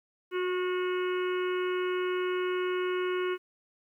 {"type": "harmonic tone with a mistuned harmonic", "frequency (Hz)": 365.2, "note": "F#4", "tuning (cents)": -23, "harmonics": [1, 3, 4, 5, 6, 7, 8], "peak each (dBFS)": [-28, -38, -39, -46, -43, -46, -44], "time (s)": [0.31, 3.38], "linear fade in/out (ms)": 50, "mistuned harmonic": 4, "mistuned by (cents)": -24, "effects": ["11-bit"]}